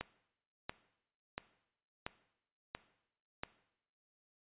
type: click train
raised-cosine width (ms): 0.3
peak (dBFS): -22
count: 6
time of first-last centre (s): 0.01-3.435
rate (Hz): 1.46
effects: noise-tail reverb RT60 0.8 s tail -17 dB re dry + resampled to 8000 Hz